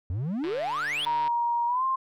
triangle exponential sweep, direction up, 82.41 to 3520 Hz, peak -25 dBFS, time 0.1-1.05 s, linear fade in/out 0 ms
click train, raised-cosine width 0.3 ms, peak -24 dBFS, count 125, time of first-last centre 0.44-1.278 s, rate 148 Hz
sine tone with pitch glide, 945 to 1054.6 Hz, A#5 to C6, +23 to +13 cents, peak -23 dBFS, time 1.06-1.96 s, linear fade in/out 10 ms, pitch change +190 cents, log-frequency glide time 1.67-1.84 s
effects none

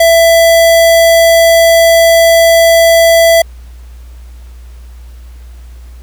square tone, 665 Hz, E5, 15 cents sharp, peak -4 dBFS, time 0-3.42 s, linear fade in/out 5 ms, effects added 60 Hz sine -28 dBFS peak until 6.02 s + pink hiss -46 dBFS RMS until 6.02 s

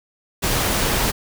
pink noise, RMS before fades -20 dBFS, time 0.42-1.12 s, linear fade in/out 20 ms, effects none

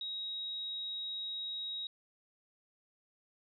sine tone, 3801 Hz, A#7, 33 cents sharp, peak -37 dBFS, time 0.01-1.87 s, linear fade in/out 2 ms, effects none

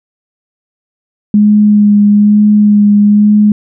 sine tone with vibrato, 207.7 Hz, G#3, in tune, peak -3 dBFS, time 1.34-3.52 s, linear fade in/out 2 ms, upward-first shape sine, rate 1.1 Hz, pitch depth 17 cents each way, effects none

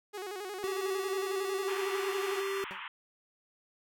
sawtooth tone with vibrato, 392 Hz, G4, in tune, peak -34 dBFS, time 0.13-2.42 s, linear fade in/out 20 ms, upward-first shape square, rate 11 Hz, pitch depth 98 cents each way
square tone with pitch glide, 384.9 to 391.4 Hz, G4 to G4, -32 to -3 cents, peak -33 dBFS, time 0.64-2.64 s, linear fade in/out 0 ms, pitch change +29 cents, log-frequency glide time 0.92-2.29 s
pink band-pass noise, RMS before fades -42 dBFS, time 1.68-2.88 s, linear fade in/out 2 ms, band 880 to 3300 Hz, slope 96 dB/octave
15% pulse tone with exponential decay, 191.3 Hz, G3, 42 cents flat, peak -35 dBFS, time 2.71-2.83 s, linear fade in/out 0 ms, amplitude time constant 25 ms
effects none

